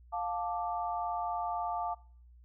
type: chord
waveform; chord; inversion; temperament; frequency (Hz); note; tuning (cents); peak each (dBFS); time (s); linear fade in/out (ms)
sine; D minor; first; just; 704.8 / 881 / 1174.7; F5 / A5 / D6; +16 / +2 / 0; -35 / -36 / -39; 0.12-1.95; 20
effects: noise-tail reverb RT60 0.5 s tail -23 dB re dry + added 60 Hz sine -54 dBFS peak until 2.44 s